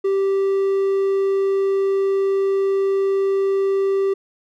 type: tone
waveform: triangle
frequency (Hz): 390.6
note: G4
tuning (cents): -6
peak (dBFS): -14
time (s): 0.04-4.14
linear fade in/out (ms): 10
effects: none